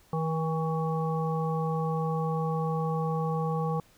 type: harmonic tone with a mistuned harmonic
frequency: 159.9 Hz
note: D#3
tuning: 48 cents sharp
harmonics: 1 / 3 / 5 / 7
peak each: -28 / -33 / -35 / -36 dBFS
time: 0.13-3.8 s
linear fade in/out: 2 ms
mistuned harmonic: 5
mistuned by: +28 cents
effects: pink hiss -61 dBFS RMS until 3.97 s